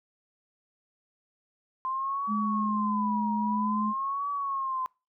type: tone with vibrato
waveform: sine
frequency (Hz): 1039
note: C6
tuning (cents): -12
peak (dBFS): -28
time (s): 1.85-4.86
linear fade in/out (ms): 0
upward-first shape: triangle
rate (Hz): 0.51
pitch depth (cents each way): 170
type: tone with pitch glide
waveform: sine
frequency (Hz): 210.8 to 213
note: G#3 to G#3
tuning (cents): +26 to +44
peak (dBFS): -27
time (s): 2.27-3.94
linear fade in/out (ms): 50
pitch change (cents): +18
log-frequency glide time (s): 2.97-3.21
effects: noise-tail reverb RT60 0.3 s tail -25 dB re dry